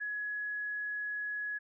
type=tone; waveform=sine; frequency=1683 Hz; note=G#6; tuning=23 cents sharp; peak=-34 dBFS; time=0-1.59 s; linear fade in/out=20 ms; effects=none